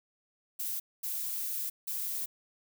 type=noise bursts at uneven times; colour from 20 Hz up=violet; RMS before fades=-35 dBFS; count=3; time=0.59-0.8 / 1.03-1.7 / 1.87-2.26 s; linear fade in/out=10 ms; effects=none